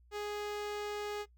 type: tone with notch filter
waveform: sawtooth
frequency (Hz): 415.3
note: G#4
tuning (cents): 0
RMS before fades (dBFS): -39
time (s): 0.11-1.26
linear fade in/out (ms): 50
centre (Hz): 11000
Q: 0.75
effects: noise-tail reverb RT60 0.1 s tail -19 dB re dry + added 60 Hz sine -60 dBFS peak until 1.37 s